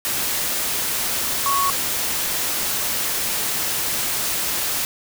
sine tone in noise, 1108.7 Hz, C#6, in tune, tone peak -18 dBFS, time 1.46-1.7 s, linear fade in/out 0 ms, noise white, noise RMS -23 dBFS, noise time 0.05-4.85 s, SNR +2 dB, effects none

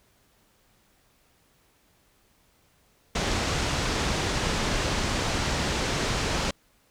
pink low-pass noise, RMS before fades -27 dBFS, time 3.15-6.51 s, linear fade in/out 5 ms, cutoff 7100 Hz, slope 24 dB/octave, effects pink hiss -64 dBFS RMS until 6.9 s

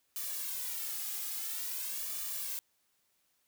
blue noise with flanger, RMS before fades -38 dBFS, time 0.16-2.59 s, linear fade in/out 0 ms, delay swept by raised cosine 1.7 to 2.42 ms, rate 0.49 Hz, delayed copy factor +0.75, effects white hiss -75 dBFS RMS until 3.47 s

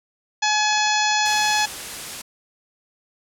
harmonic tone, 848 Hz, G#5, 36 cents sharp, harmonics 1 / 2 / 3 / 4 / 5 / 6 / 7 / 8, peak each -21 / -24 / -26 / -27 / -28 / -29 / -29 / -30 dBFS, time 0.42-1.66 s, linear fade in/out 10 ms
clicks, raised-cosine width 0.3 ms, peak -24 dBFS, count 6, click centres 0.729 / 0.778 / 0.871 / 1.116 / 1.512 / 1.804 s
white noise, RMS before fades -32 dBFS, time 1.25-2.22 s, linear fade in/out 10 ms
effects low-pass 11000 Hz 12 dB/octave

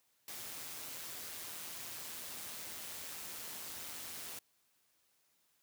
white noise with amplitude modulation, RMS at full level -44 dBFS, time 0.28-4.39 s, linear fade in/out 2 ms, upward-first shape sine, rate 164 Hz, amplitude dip 40%, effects white hiss -75 dBFS RMS until 5.62 s + high-pass 60 Hz 12 dB/octave

